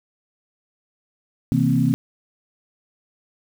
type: tone cluster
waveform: sine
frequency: 129.4 / 162.5 / 231.4 / 262.3 Hz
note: C3 / E3 / A#3 / C4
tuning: -19 / -24 / -13 / +4 cents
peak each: -21 dBFS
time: 1.52-1.94 s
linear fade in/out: 0 ms
effects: 7-bit